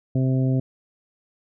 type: harmonic tone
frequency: 130.81 Hz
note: C3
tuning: in tune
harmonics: 1 / 2 / 3 / 4 / 5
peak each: -19 / -24 / -33 / -35 / -36 dBFS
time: 0.15-0.6 s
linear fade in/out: 5 ms
effects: none